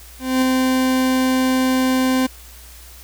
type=tone with ADSR envelope; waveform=40% pulse; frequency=258.9 Hz; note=C4; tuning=18 cents flat; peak=-12 dBFS; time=0.19-2.27 s; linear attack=230 ms; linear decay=4 ms; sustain=-2 dB; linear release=12 ms; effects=added 60 Hz sine -41 dBFS peak until 3.03 s + white hiss -43 dBFS RMS until 3.03 s